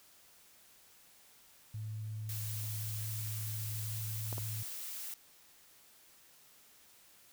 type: tone with pitch glide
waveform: sine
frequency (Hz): 108.1 to 108.91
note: A2 to A2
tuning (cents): -30 to -17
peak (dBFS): -38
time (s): 1.74-4.63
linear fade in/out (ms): 5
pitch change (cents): +13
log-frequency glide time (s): 3.6-4.13
type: noise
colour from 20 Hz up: blue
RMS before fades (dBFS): -43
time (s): 2.29-5.14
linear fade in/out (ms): 2
type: clicks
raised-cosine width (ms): 1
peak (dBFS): -29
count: 2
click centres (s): 4.328 / 4.381
effects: white hiss -62 dBFS RMS until 7.32 s